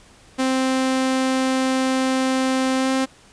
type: tone with pitch glide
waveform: sawtooth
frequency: 261.6 to 264 Hz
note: C4 to C4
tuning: 0 to +16 cents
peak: -14 dBFS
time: 0.38-3.06 s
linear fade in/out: 20 ms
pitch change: +16 cents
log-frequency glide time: 2.76-2.9 s
effects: pink hiss -50 dBFS RMS until 3.32 s + resampled to 22050 Hz